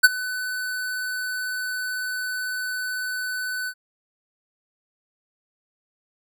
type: tone with ADSR envelope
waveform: square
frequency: 1503 Hz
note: F#6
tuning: 27 cents sharp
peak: -7 dBFS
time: 0.03-3.74 s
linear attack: 16 ms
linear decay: 30 ms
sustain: -20 dB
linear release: 64 ms
effects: none